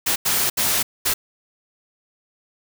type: noise bursts at uneven times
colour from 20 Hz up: white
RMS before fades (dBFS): -20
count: 4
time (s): 0.06-0.16 / 0.25-0.5 / 0.57-0.83 / 1.05-1.14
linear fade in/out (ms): 10
effects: none